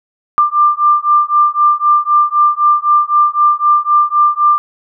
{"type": "beating tone pair", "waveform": "sine", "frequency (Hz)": [1188, 1191.9], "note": ["D6", "D6"], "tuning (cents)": [20, 25], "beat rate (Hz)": 3.9, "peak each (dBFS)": -11, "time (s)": [0.38, 4.58], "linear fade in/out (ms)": 0, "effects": []}